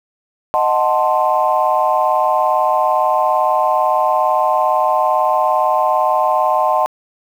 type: chord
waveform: sine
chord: D# diminished seventh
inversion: none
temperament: equal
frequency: 622.3 / 740 / 880 / 1046.5 Hz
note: D#5 / F#5 / A5 / C6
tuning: 0 / 0 / 0 / 0 cents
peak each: -17 dBFS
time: 0.54-6.86 s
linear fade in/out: 0 ms
effects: tanh soft clip ceiling -2 dBFS + 7-bit